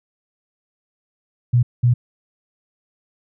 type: tone bursts at uneven times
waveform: sine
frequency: 121.6 Hz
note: B2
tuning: 26 cents flat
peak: -11 dBFS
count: 2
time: 1.53-1.63 / 1.83-1.94 s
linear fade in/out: 10 ms
effects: none